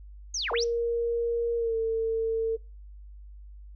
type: linear two-way sweep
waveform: sine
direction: down then up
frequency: 6645 to 376.3 to 6120 Hz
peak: -28 dBFS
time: 0.34-0.64 s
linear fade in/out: 5 ms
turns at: 0.52 s
type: tone with pitch glide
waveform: sine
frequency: 468.6 to 450 Hz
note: A#4 to A4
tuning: +9 to +39 cents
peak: -24 dBFS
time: 0.52-2.57 s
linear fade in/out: 20 ms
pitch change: -70 cents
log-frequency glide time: 1.57-1.76 s
effects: noise-tail reverb RT60 0.3 s tail -22 dB re dry + added 50 Hz sine -43 dBFS peak until 3.75 s